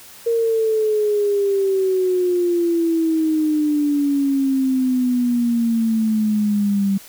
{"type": "exponential sweep", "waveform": "sine", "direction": "down", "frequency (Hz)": [466.2, 195], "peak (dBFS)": -15, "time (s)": [0.26, 6.98], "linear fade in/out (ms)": 10, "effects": ["white hiss -42 dBFS RMS until 7.08 s"]}